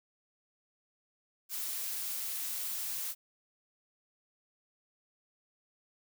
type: noise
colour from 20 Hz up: blue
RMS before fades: -37 dBFS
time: 1.49-3.15 s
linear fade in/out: 50 ms
effects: none